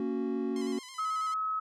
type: chord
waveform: triangle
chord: F# major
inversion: first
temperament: just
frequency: 231.2 / 277.5 / 370 Hz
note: A#3 / C#4 / F#4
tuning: -14 / +2 / 0 cents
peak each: -32 dBFS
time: 0-0.79 s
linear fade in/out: 2 ms
type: tone with vibrato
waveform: 5% pulse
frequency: 1033 Hz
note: C6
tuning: 22 cents flat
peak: -31 dBFS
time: 0.56-1.34 s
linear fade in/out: 2 ms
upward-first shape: square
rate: 9.2 Hz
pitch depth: 46 cents each way
type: tone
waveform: sine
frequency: 1283 Hz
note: E6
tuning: 47 cents flat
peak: -29 dBFS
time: 0.98-1.6 s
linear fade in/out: 10 ms
effects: low-pass 7000 Hz 12 dB/octave